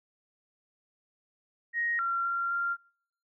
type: tone with pitch steps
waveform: sine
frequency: 1876 / 1371 / 1379 / 1388 Hz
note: A#6 / F6 / F6 / F6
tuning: +11 / -32 / -22 / -11 cents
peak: -27 dBFS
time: 1.73-2.77 s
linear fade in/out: 50 ms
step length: 260 ms
effects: noise-tail reverb RT60 0.6 s tail -25 dB re dry